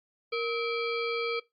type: harmonic tone with a mistuned harmonic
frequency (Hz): 466.2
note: A#4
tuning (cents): 0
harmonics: 1 / 3 / 5 / 7 / 9 / 10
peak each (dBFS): -30 / -37 / -35 / -42 / -44 / -43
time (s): 0.32-1.4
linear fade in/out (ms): 10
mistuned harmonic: 3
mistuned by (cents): -150
effects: noise-tail reverb RT60 0.2 s tail -21 dB re dry + Opus 48 kbps